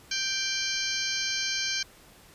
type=harmonic tone with a mistuned harmonic; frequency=784 Hz; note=G5; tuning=in tune; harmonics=2 / 3 / 4 / 5 / 6 / 7 / 8; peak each=-35 / -35 / -35 / -35 / -35 / -35 / -35 dBFS; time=0.11-1.83 s; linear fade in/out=5 ms; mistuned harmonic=5; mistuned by=+100 cents; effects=pink hiss -54 dBFS RMS until 2.34 s + resampled to 32000 Hz